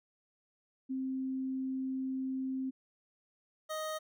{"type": "tone pair in turn", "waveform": ["sine", "25% pulse"], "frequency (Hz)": [262.9, 624.1], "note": ["C4", "D#5"], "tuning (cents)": [8, 5], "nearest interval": "octave + minor third", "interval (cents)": 1497, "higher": "second", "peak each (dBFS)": [-33, -32], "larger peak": "second", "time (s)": [[0.89, 2.71], [3.69, 3.99]], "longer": "first", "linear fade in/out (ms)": 20, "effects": []}